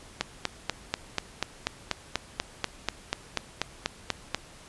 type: click train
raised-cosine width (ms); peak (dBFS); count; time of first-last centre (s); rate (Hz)
0.2; -8; 18; 0.21-4.346; 4.11
effects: pink hiss -50 dBFS RMS until 4.68 s + resampled to 24000 Hz